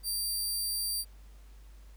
15% pulse tone, 4699 Hz, D8, in tune, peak -24 dBFS, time 0.03-1.05 s, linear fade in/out 50 ms, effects added 50 Hz sine -49 dBFS peak until 1.96 s + pink hiss -64 dBFS RMS until 1.96 s

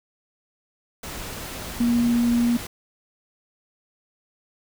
sine tone in noise, 237.7 Hz, A#3, 34 cents sharp, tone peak -17 dBFS, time 1.8-2.57 s, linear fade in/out 5 ms, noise pink, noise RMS -34 dBFS, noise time 1.03-2.67 s, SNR +14 dB, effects none

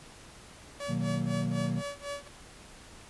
sawtooth tone with tremolo, 571 Hz, D5, 49 cents flat, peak -30 dBFS, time 0.8-2.28 s, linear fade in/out 2 ms, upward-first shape sine, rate 4 Hz, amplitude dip 95%
triangle chord, B major seventh, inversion none, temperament equal, 123.47 / 155.56 / 185 / 233.1 Hz, B2 / D#3 / F#3 / A#3, 0 / 0 / 0 / 0 cents, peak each -32 dBFS, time 0.87-1.83 s, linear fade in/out 50 ms
effects pink hiss -51 dBFS RMS until 3.09 s + resampled to 24000 Hz

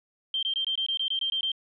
sine tone bursts, 3154 Hz, G7, 10 cents sharp, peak -25 dBFS, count 11, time 0.34-1.518 s, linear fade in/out 2 ms, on 88 ms, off 21 ms, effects none

